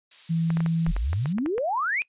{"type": "noise", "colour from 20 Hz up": "violet", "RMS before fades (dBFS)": -34, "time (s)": [0.11, 1.33], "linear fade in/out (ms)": 5}
{"type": "tone", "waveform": "sine", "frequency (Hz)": 164.81, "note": "E3", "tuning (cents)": 0, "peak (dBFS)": -21, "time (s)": [0.29, 0.92], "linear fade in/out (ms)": 20}
{"type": "clicks", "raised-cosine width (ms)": 0.5, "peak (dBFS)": -19, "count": 11, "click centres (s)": [0.504, 0.571, 0.605, 0.662, 0.865, 0.965, 1.131, 1.258, 1.384, 1.461, 1.581]}
{"type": "exponential sweep", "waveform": "sine", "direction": "up", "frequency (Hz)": [32.71, 2552], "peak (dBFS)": -23, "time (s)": [0.87, 2.02], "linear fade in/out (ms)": 0}
{"effects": ["noise-tail reverb RT60 0.1 s tail -21 dB re dry", "resampled to 8000 Hz"]}